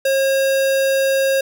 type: tone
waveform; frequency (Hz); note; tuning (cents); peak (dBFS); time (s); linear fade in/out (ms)
square; 540; C#5; -45; -15; 0.05-1.41; 5
effects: none